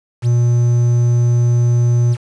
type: tone with quantisation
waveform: triangle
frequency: 120 Hz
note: B2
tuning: 49 cents flat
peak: -8 dBFS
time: 0.22-2.17 s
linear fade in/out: 50 ms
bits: 6
effects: resampled to 22050 Hz